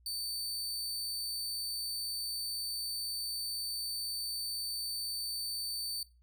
sawtooth tone, 4558 Hz, C#8, 47 cents sharp, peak -33 dBFS, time 0.06-6.03 s, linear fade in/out 2 ms, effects noise-tail reverb RT60 0.3 s tail -20 dB re dry + added 60 Hz sine -61 dBFS peak until 6.22 s

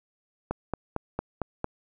click train, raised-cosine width 1 ms, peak -14 dBFS, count 6, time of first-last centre 0.51-1.644 s, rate 4.41 Hz, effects none

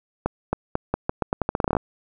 accelerating click train, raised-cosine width 1 ms, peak -7 dBFS, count 17, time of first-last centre 0.26-1.768 s, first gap 270 ms, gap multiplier 0.83, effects none

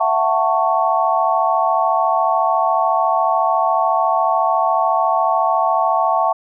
sine chord, F# minor seventh, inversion third, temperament just, 666 / 740 / 888 / 1110 Hz, E5 / F#5 / A5 / C#6, +18 / 0 / +16 / +2 cents, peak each -19 dBFS, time 0-6.33 s, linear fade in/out 10 ms, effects none

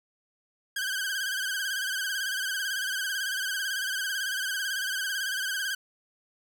sawtooth tone with vibrato, 1568 Hz, G6, in tune, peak -25 dBFS, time 0.76-5.75 s, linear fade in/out 5 ms, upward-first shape sine, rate 18 Hz, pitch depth 82 cents each way, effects none

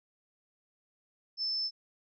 sine tone, 5274 Hz, E8, in tune, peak -30 dBFS, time 1.37-1.71 s, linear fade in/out 50 ms, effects none

